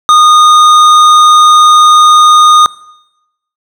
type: tone with hard clipping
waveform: sine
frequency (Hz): 1229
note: D#6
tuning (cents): -22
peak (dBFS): -3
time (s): 0.09-2.66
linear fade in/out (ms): 0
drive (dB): 11
effects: noise-tail reverb RT60 0.9 s tail -21 dB re dry